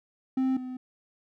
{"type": "tone pair in turn", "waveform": "triangle", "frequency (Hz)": [261.6, 254.7], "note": ["C4", "C4"], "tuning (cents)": [0, -46], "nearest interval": "unison", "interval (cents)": 46, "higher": "first", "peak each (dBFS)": [-21, -32], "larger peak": "first", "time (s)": [[0.37, 0.57], [0.57, 0.77]], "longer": "neither", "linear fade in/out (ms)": 5, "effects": []}